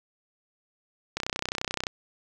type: click train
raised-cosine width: 0.2 ms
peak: -11 dBFS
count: 23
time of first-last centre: 1.17-1.868 s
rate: 31.5 Hz
effects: none

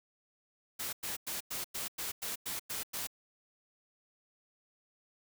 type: noise bursts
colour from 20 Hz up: white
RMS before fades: -38 dBFS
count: 10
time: 0.79-3.072 s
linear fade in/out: 10 ms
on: 140 ms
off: 98 ms
effects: none

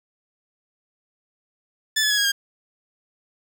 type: tone with pitch steps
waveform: 15% pulse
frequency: 1748 / 1713 / 1678.7 / 1645.1 / 1612.2 Hz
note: A6 / A6 / G#6 / G#6 / G6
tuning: -12 / -47 / +18 / -17 / +48 cents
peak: -12 dBFS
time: 1.96-2.32 s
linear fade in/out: 10 ms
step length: 72 ms
effects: 8-bit

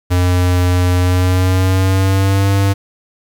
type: tone with pitch glide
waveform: square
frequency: 89.8 to 98.49 Hz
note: F2 to G2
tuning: +49 to +9 cents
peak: -11 dBFS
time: 0.1-2.74 s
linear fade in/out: 20 ms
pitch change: +160 cents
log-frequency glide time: 0.99-2.48 s
effects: 8-bit

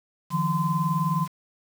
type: tone cluster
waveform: sine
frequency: 153.8 / 173.3 / 1029 Hz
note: D#3 / F3 / C6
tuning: -20 / -13 / -29 cents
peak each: -26 dBFS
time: 0.3-1.28 s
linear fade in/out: 50 ms
effects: 7-bit

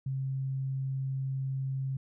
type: tone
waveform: sine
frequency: 133.9 Hz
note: C3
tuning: 40 cents sharp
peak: -30 dBFS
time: 0.06-1.97 s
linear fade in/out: 5 ms
effects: none

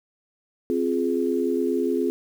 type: chord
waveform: sine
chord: F minor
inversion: second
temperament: just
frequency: 261.9 / 349.2 / 419.1 Hz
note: C4 / F4 / Ab4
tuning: +2 / 0 / +16 cents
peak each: -25 dBFS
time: 0.7-2.1 s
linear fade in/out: 0 ms
effects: 8-bit

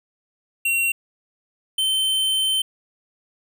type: tone pair in turn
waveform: square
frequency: 2741 / 3091 Hz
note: F7 / G7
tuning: -33 / -25 cents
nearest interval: major second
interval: 208 cents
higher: second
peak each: -19 dBFS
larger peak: neither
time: 0.65-0.92 / 1.78-2.62 s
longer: second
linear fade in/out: 5 ms
effects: none

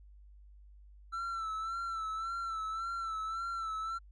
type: tone with vibrato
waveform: triangle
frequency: 1336 Hz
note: E6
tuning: 23 cents sharp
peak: -33 dBFS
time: 1.12-3.99 s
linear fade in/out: 20 ms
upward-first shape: sine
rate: 1.8 Hz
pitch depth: 48 cents each way
effects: added 50 Hz sine -53 dBFS peak until 4.11 s + resampled to 22050 Hz

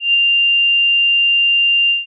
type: tone with ADSR envelope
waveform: sine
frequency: 2790 Hz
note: F7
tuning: 2 cents flat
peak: -8 dBFS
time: 0-2.06 s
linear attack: 140 ms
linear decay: 9 ms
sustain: -2 dB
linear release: 160 ms
effects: none

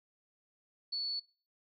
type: tone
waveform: sine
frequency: 4435 Hz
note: C#8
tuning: in tune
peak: -33 dBFS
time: 0.92-1.2 s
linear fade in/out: 10 ms
effects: noise-tail reverb RT60 0.4 s tail -24 dB re dry

